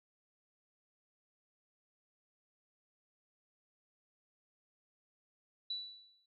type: tone with exponential decay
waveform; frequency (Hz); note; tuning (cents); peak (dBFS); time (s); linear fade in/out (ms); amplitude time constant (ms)
sine; 3951; B7; 0; -34; 5.7-6.26; 5; 120
effects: MP3 64 kbps